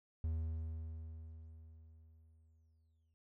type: tone with exponential decay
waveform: triangle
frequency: 80.2 Hz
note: E2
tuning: 47 cents flat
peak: -32 dBFS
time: 0.24-3.14 s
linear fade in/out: 0 ms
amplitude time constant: 630 ms
effects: none